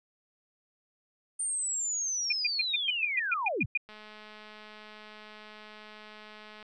sine linear sweep, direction down, 9000 to 68.8 Hz, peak -29 dBFS, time 1.39-3.66 s, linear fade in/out 10 ms
sine tone bursts, 2440 Hz, D#7, 34 cents flat, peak -24 dBFS, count 11, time 2.3-3.775 s, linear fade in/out 5 ms, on 25 ms, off 120 ms
click train, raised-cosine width 0.3 ms, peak -33 dBFS, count 584, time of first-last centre 3.89-6.627 s, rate 213 Hz
effects none

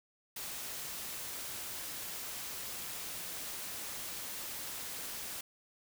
white noise, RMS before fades -42 dBFS, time 0.36-5.41 s, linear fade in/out 5 ms, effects none

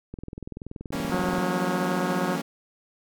click train, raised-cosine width 3 ms, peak -23 dBFS, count 27, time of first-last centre 0.14-1.384 s, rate 20.9 Hz
sawtooth chord, E diminished seventh, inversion none, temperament equal, 164.81 / 196 / 233.1 / 277.2 Hz, E3 / G3 / Bb3 / Db4, 0 / 0 / 0 / 0 cents, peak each -31 / -31 / -29 / -28 dBFS, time 0.92-2.42 s, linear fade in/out 10 ms
harmonic tone, 181.3 Hz, F#3, 35 cents flat, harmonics 1 / 2 / 3 / 4 / 5 / 6 / 7 / 8 / 9, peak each -29 / -32 / -34 / -35 / -36 / -37 / -37 / -38 / -39 dBFS, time 1.1-2.37 s, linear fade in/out 20 ms
effects none

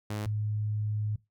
sawtooth / sine tone pair in turn, 105.2 / 105.99 Hz, G#2 / G#2, +23 / +36 cents, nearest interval unison, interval 13 cents, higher second, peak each -28 / -28 dBFS, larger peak neither, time 0.1-0.26 / 0.26-1.16 s, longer second, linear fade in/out 5 ms, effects noise-tail reverb RT60 0.2 s tail -20 dB re dry

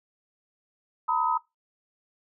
sine tone cluster, 918 / 991 / 1266 Hz, A#5 / B5 / D#6, -27 / +6 / +30 cents, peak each -27 dBFS, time 1.08-1.38 s, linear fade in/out 10 ms, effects noise-tail reverb RT60 0.2 s tail -21 dB re dry

